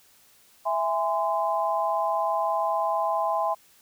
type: chord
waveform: sine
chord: E augmented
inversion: none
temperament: just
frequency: 659.3 / 824.1 / 1030.1 Hz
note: E5 / G#5 / B#5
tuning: 0 / -14 / -27 cents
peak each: -27 dBFS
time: 0.65-3.55 s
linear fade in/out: 20 ms
effects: white hiss -58 dBFS RMS until 3.81 s